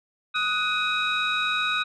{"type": "tone cluster", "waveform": "sine", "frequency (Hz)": [1254, 1477, 2511, 3813], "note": ["D#6", "F#6", "D#7", "A#7"], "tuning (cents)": [13, -3, 15, 38], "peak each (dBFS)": -27, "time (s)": [0.34, 1.84], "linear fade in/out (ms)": 20, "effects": ["tanh soft clip ceiling -16 dBFS"]}